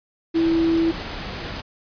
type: tone in noise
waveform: sine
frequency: 329.6 Hz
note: E4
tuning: in tune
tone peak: -16 dBFS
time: 0.34-0.92 s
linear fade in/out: 20 ms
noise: pink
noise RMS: -31 dBFS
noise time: 0.34-1.62 s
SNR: +12 dB
effects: resampled to 11025 Hz